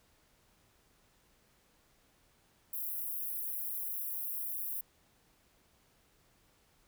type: high-pass noise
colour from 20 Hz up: white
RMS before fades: -38 dBFS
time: 2.73-4.81 s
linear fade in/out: 5 ms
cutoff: 11000 Hz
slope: 48 dB/octave
effects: pink hiss -69 dBFS RMS until 6.87 s